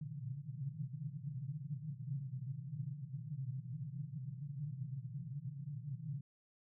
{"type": "band-pass noise", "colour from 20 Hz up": "pink", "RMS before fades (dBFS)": -44, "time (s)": [0.01, 6.21], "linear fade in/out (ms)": 5, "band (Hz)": [120, 160], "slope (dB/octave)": 96, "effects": []}